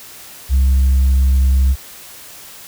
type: tone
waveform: sine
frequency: 66.3 Hz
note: C2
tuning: 23 cents sharp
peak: -7 dBFS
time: 0.49-1.76 s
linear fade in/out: 50 ms
effects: tanh soft clip ceiling -8 dBFS + white hiss -37 dBFS RMS until 2.67 s